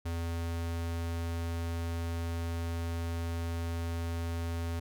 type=tone; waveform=square; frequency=84 Hz; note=E2; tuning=33 cents sharp; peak=-33 dBFS; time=0.05-4.8 s; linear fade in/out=10 ms; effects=none